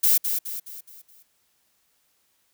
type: noise with echo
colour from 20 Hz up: violet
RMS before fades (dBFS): -18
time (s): 0.03-0.18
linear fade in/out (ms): 10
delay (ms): 210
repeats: 5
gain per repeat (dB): -7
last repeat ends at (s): 1.23
effects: white hiss -68 dBFS RMS until 2.53 s